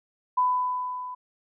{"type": "tone with level ramp", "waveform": "sine", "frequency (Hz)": 1000, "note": "B5", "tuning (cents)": 21, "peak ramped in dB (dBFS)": [-18, -34], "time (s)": [0.37, 1.15], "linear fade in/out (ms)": 10, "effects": []}